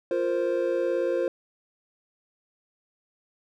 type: chord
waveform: triangle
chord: F suspended fourth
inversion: none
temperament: just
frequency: 349.2 / 465.6 / 523.8 Hz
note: F4 / Bb4 / C5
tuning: 0 / -2 / +2 cents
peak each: -26 / -28 / -24 dBFS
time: 0.11-1.28 s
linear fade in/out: 2 ms
effects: none